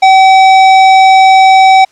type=tone with hard clipping; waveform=sine; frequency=764 Hz; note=G5; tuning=45 cents flat; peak=-3 dBFS; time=0.02-1.85 s; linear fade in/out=10 ms; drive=14 dB; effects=white hiss -48 dBFS RMS until 1.91 s + low-pass 6000 Hz 12 dB/octave